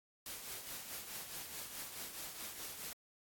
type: noise with tremolo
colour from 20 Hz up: white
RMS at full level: -44 dBFS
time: 0.26-2.93 s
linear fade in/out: 2 ms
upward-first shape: triangle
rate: 4.7 Hz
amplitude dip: 55%
effects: AAC 64 kbps